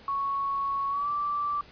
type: tone with pitch glide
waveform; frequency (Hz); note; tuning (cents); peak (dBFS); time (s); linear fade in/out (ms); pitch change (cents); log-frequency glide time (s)
sine; 1108.7 to 1167.2; C#6 to D6; 0 to -11; -26; 0.08-1.61; 2; +89; 0.89-1.09
effects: pink hiss -52 dBFS RMS until 1.71 s + resampled to 11025 Hz